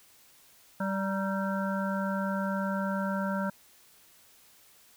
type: harmonic tone with a mistuned harmonic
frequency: 194.9 Hz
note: G3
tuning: 10 cents flat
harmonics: 1 / 3 / 5 / 7 / 8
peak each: -30 / -35 / -37 / -38 / -39 dBFS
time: 0.8-3.5 s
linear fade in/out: 5 ms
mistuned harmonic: 5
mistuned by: -56 cents
effects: white hiss -59 dBFS RMS until 4.96 s